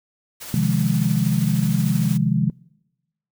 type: noise with tremolo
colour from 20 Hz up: white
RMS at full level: -34 dBFS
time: 0.4-2.18 s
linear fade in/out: 20 ms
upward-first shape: triangle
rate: 13 Hz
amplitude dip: 30%
type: chord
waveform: sine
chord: F minor seventh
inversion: second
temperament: equal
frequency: 130.81 / 155.56 / 174.61 / 207.7 Hz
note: C3 / Eb3 / F3 / Ab3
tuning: 0 / 0 / 0 / 0 cents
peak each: -22 dBFS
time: 0.54-2.5 s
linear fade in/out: 2 ms
effects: noise-tail reverb RT60 1.0 s tail -26 dB re dry